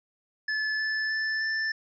square tone with pitch steps, 1730 / 1742 / 1754.1 / 1766.4 Hz, A6 / A6 / A6 / A6, -30 / -18 / -6 / +6 cents, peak -27 dBFS, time 0.48-1.72 s, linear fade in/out 5 ms, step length 310 ms, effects resampled to 16000 Hz

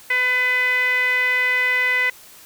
5% pulse tone with low-pass filter, 502 Hz, B4, 28 cents sharp, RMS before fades -19 dBFS, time 0.1-2.1 s, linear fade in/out 5 ms, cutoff 2100 Hz, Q 9, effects white hiss -45 dBFS RMS until 2.45 s

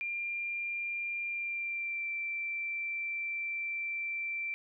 sine tone with pitch glide, 2390 to 2345 Hz, D7 to D7, +30 to -3 cents, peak -33 dBFS, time 0.01-4.54 s, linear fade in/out 0 ms, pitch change -33 cents, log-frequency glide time 1.26-2.1 s, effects none

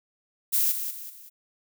violet noise with echo, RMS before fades -23 dBFS, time 0.52-0.73 s, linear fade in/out 20 ms, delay 190 ms, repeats 3, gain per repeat -8 dB, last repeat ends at 1.3 s, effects none

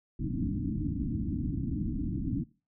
white low-pass noise, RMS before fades -32 dBFS, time 0.19-2.44 s, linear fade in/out 10 ms, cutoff 310 Hz, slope 96 dB/octave, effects noise-tail reverb RT60 0.3 s tail -19 dB re dry

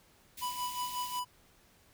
white band-stop noise, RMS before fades -45 dBFS, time 0.37-1.2 s, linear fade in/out 10 ms, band 330 to 1900 Hz, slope 48 dB/octave
square tone with tremolo, 990 Hz, B5, 4 cents sharp, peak -33 dBFS, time 0.41-1.25 s, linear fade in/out 20 ms, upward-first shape sine, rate 5.5 Hz, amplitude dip 65%
effects pink hiss -64 dBFS RMS until 1.93 s

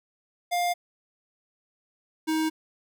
square tone pair in turn, 704 / 315.9 Hz, F5 / D#4, +14 / +26 cents, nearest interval octave + major second, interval 1388 cents, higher first, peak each -24 dBFS, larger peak neither, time 0.51-0.74 / 2.27-2.5 s, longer neither, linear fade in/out 20 ms, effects none

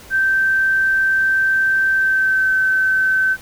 sine tone with pitch glide, 1558 to 1534.8 Hz, G6 to G6, -11 to -37 cents, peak -13 dBFS, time 0.1-3.37 s, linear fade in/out 50 ms, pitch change -26 cents, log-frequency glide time 1.9-2.53 s, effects pink hiss -41 dBFS RMS until 3.41 s

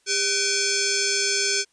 sine tone with frequency modulation, 400 Hz, G4, 35 cents sharp, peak -20 dBFS, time 0.06-1.65 s, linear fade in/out 50 ms, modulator 961 Hz, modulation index 7.1, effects white hiss -65 dBFS RMS until 1.72 s + resampled to 22050 Hz

